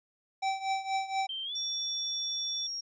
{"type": "tone with tremolo", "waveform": "square", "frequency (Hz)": 773, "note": "G5", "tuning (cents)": -24, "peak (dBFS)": -27, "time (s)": [0.42, 1.27], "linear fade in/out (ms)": 10, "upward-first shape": "triangle", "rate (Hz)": 4.2, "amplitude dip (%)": 85}
{"type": "tone with pitch glide", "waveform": "sine", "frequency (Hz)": [3136, 3500], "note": ["G7", "A7"], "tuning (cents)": [0, -10], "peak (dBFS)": -34, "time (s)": [1.29, 2.67], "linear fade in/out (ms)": 5, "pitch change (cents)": 190, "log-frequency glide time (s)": [1.44, 1.53]}
{"type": "tone", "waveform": "sine", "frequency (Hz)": 5588, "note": "F8", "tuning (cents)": 0, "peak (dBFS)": -34, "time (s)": [1.55, 2.81], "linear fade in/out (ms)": 10}
{"effects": ["resampled to 16000 Hz"]}